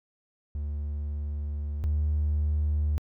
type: tone pair in turn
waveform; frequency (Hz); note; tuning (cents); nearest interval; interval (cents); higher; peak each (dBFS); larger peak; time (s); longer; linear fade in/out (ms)
triangle; 73.42 / 75.18; D2 / D2; 0 / +41; unison; 41; second; -27 / -20; second; 0.55-1.84 / 1.84-2.98; first; 0
effects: tanh soft clip ceiling -19 dBFS